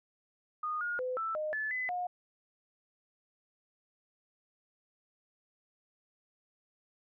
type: tone with pitch steps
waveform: sine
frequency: 1231 / 1430 / 507 / 1324 / 614 / 1733 / 2014 / 718 Hz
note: D#6 / F6 / B4 / E6 / D#5 / A6 / B6 / F5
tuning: -19 / +41 / +45 / +7 / -23 / -27 / +33 / +48 cents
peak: -32 dBFS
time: 0.63-2.07 s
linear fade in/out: 5 ms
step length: 180 ms
effects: none